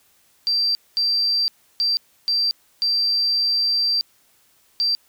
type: tone bursts at uneven times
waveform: triangle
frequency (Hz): 4699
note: D8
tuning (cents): 0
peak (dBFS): -14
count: 6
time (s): 0.47-0.75 / 0.97-1.48 / 1.8-1.97 / 2.28-2.51 / 2.82-4.01 / 4.8-4.95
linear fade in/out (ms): 0
effects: tanh soft clip ceiling -15 dBFS + white hiss -59 dBFS RMS until 5.08 s